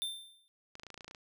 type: tone with exponential decay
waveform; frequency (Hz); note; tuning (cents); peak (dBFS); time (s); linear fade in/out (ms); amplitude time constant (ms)
square; 3578; A7; +28; -32; 0.02-0.48; 0; 100
type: clicks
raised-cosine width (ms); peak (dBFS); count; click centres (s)
0.2; -30; 12; 0.754 / 0.797 / 0.834 / 0.867 / 0.903 / 0.943 / 0.977 / 1.008 / 1.045 / 1.08 / 1.111 / 1.148
effects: none